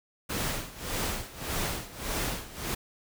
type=noise with tremolo; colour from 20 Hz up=pink; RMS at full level=-30 dBFS; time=0.29-2.75 s; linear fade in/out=10 ms; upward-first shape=sine; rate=1.7 Hz; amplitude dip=85%; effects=none